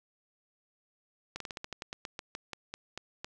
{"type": "slowing click train", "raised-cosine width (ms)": 0.2, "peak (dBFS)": -21, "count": 16, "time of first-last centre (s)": [1.36, 3.245], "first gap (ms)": 43, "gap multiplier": 1.14, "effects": []}